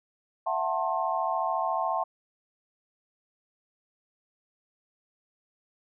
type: chord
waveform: sine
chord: F# half-diminished seventh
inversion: third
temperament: just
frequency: 666 / 740 / 888 / 1065.6 Hz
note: E5 / F#5 / A5 / C6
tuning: +18 / 0 / +16 / +31 cents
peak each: -31 dBFS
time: 0.46-2.04 s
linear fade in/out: 10 ms
effects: none